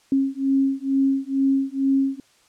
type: beating tone pair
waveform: sine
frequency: 270 / 272.2 Hz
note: C#4 / C#4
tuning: -45 / -31 cents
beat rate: 2.2 Hz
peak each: -21 dBFS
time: 0.12-2.2 s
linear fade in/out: 2 ms
effects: white hiss -58 dBFS RMS until 2.48 s + low-pass 8000 Hz 12 dB/octave